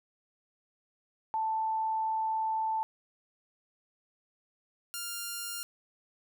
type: tone pair in turn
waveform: sine / 5% pulse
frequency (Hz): 882 / 1400.1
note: A5 / F6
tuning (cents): +4 / +4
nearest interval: minor sixth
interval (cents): 800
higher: second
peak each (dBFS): -28 / -24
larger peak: second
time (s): 1.34-2.83 / 4.94-5.63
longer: first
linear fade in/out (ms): 0
effects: none